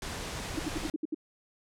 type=noise; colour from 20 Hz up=pink; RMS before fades=-37 dBFS; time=0.02-0.9 s; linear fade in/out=2 ms
type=tone bursts; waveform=sine; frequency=311.1 Hz; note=D#4; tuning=in tune; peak=-28 dBFS; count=7; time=0.57-1.146 s; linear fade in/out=5 ms; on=24 ms; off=68 ms
effects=low-pass 9000 Hz 12 dB/octave